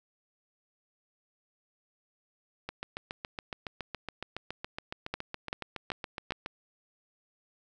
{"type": "two click trains", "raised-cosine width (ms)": 0.3, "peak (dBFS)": [-20, -16], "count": [28, 4], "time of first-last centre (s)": [[2.69, 6.461], [5.14, 6.307]], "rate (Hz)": [7.16, 2.57], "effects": []}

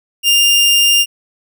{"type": "tone", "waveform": "sawtooth", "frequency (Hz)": 2802, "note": "F7", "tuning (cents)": 5, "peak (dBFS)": -5, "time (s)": [0.23, 1.06], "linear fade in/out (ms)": 50, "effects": []}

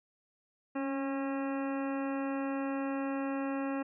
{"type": "harmonic tone with a mistuned harmonic", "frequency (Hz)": 272, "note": "C#4", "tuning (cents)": -33, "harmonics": [1, 2, 3, 4, 5, 6, 7, 9, 10], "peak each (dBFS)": [-33, -39, -43, -45, -47, -49, -50, -52, -53], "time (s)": [0.75, 3.83], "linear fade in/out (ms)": 10, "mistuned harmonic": 1, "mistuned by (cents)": 23, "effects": []}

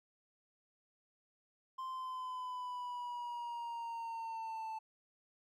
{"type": "exponential sweep", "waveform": "triangle", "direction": "down", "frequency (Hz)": [1046.5, 880], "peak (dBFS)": -38, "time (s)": [1.78, 4.79], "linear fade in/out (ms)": 10, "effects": []}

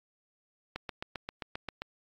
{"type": "click train", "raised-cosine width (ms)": 0.3, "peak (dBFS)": -20, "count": 9, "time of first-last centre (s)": [0.76, 1.82], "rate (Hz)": 7.55, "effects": ["AAC 48 kbps"]}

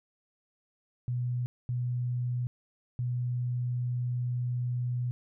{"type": "tone bursts at uneven times", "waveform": "sine", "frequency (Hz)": 123.1, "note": "B2", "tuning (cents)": -5, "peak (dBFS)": -28, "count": 3, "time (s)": [[1.08, 1.46], [1.69, 2.47], [2.99, 5.11]], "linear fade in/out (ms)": 0, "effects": []}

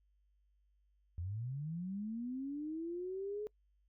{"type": "linear sweep", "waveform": "sine", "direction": "up", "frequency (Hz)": [80.7, 427.7], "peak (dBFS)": -38, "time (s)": [1.18, 3.47], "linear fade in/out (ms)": 0, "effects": ["noise-tail reverb RT60 0.1 s tail -24 dB re dry", "added 50 Hz sine -70 dBFS peak until 3.88 s"]}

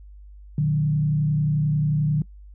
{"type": "tone with frequency modulation", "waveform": "sine", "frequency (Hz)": 150.2, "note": "D3", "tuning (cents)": 39, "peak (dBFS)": -18, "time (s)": [0.58, 2.22], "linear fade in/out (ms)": 2, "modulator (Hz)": 31.3, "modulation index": 0.56, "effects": ["noise-tail reverb RT60 0.1 s tail -22 dB re dry", "added 50 Hz sine -41 dBFS peak until 2.54 s"]}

